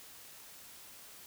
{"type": "silence", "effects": ["white hiss -53 dBFS RMS until 1.26 s"]}